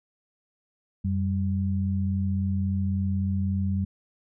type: tone pair together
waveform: sine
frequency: 91.1 / 194.71 Hz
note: F#2 / G3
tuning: -26 / -11 cents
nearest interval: octave + minor second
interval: 1315 cents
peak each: -25 / -27 dBFS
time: 1.04-3.85 s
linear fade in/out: 10 ms
effects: none